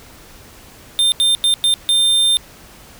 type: tone bursts at uneven times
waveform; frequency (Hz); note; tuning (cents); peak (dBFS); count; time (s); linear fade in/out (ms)
square; 3600; A7; +39; -12; 5; 0.99-1.12 / 1.2-1.35 / 1.44-1.54 / 1.64-1.74 / 1.89-2.37; 0
effects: pink hiss -42 dBFS RMS until 2.99 s